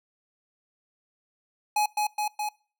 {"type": "tone with echo", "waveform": "square", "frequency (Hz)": 841, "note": "G#5", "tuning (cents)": 22, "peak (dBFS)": -22, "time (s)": [1.76, 1.86], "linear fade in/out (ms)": 5, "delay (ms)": 210, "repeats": 3, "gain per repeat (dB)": -2, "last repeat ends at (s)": 2.49, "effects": ["noise-tail reverb RT60 0.4 s tail -24 dB re dry"]}